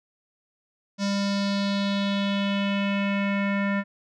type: tone with low-pass filter sweep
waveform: square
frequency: 199.5 Hz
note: G3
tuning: 31 cents sharp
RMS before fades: -25 dBFS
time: 0.98-3.84 s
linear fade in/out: 50 ms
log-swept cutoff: 5500 to 1900 Hz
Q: 3.3
effects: none